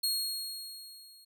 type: tone with level ramp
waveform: sawtooth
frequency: 4289 Hz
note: C8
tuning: 42 cents sharp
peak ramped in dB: -24 to -52 dBFS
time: 0.03-1.25 s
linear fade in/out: 10 ms
effects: none